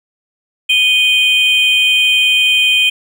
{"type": "tone pair together", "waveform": "triangle", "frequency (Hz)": [2478, 3139], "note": ["D#7", "G7"], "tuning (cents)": [-8, 2], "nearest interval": "major third", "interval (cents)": 410, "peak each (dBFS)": -10, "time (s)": [0.69, 2.9], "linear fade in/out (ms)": 10, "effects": []}